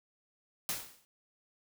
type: noise with exponential decay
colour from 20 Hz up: white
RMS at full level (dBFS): -32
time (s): 0.69-1.05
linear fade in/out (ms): 0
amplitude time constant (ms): 78
effects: none